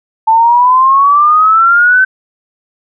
sine exponential sweep, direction up, 880 to 1539 Hz, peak -4 dBFS, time 0.27-2.05 s, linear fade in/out 10 ms, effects none

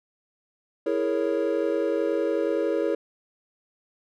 triangle chord, A# half-diminished seventh, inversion second, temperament equal, 329.6 / 415.3 / 466.2 / 554.4 Hz, E4 / G#4 / A#4 / C#5, 0 / 0 / 0 / 0 cents, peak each -26 dBFS, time 0.86-2.95 s, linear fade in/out 5 ms, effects none

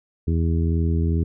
harmonic tone, 82.41 Hz, E2, in tune, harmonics 1 / 2 / 3 / 4 / 5, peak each -19 / -25 / -29 / -31 / -33 dBFS, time 0.27-1.24 s, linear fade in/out 10 ms, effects none

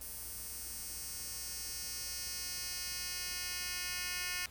10% pulse tone with high-pass filter sweep, 360 Hz, F#4, 47 cents flat, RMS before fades -41 dBFS, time 0.01-4.46 s, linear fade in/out 2 ms, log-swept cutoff 10000 to 2600 Hz, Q 1.1, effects added 60 Hz sine -56 dBFS peak until 4.5 s + pink hiss -57 dBFS RMS until 4.5 s

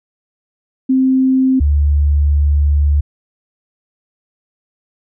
sine tone pair in turn, 261.7 / 72.72 Hz, C4 / D2, 0 / -16 cents, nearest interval octave + minor seventh, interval 2216 cents, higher first, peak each -9 dBFS, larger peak neither, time 0.89-1.6 / 1.6-3.01 s, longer second, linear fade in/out 10 ms, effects none

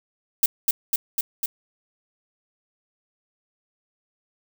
violet noise with echo, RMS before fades -17 dBFS, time 0.43-0.46 s, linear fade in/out 2 ms, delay 250 ms, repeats 4, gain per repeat -2 dB, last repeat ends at 1.46 s, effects none

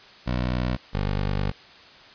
15% pulse tone pair in turn, 61.74 / 49.72 Hz, B1 / G1, 0 / +25 cents, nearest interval major third, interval 375 cents, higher first, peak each -17 dBFS, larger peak neither, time 0.26-0.77 / 0.93-1.52 s, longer second, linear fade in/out 20 ms, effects white hiss -48 dBFS RMS until 2.14 s + resampled to 11025 Hz

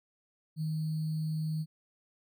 sine tone with sample-and-hold, 156.9 Hz, D#3, 15 cents sharp, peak -30 dBFS, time 0.56-1.66 s, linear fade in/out 50 ms, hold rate 4410 Hz, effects none

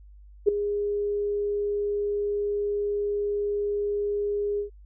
sine tone with ADSR envelope, 410.3 Hz, G#4, 21 cents flat, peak -12 dBFS, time 0.46-4.7 s, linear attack 25 ms, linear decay 6 ms, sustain -12 dB, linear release 110 ms, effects added 50 Hz sine -46 dBFS peak until 4.85 s

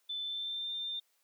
sine tone with pitch glide, 3520 to 3596 Hz, A7 to A7, 0 to +37 cents, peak -35 dBFS, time 0.09-1 s, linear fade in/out 10 ms, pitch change +37 cents, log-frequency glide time 0.21-0.7 s, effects white hiss -74 dBFS RMS until 1.23 s + high-pass 400 Hz 12 dB/octave

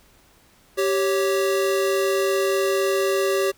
square tone pair together, 389.8 / 554.4 Hz, G4 / C#5, -10 / 0 cents, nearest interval tritone, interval 610 cents, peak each -21 / -25 dBFS, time 0.77-3.52 s, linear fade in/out 20 ms, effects pink hiss -56 dBFS RMS until 3.57 s

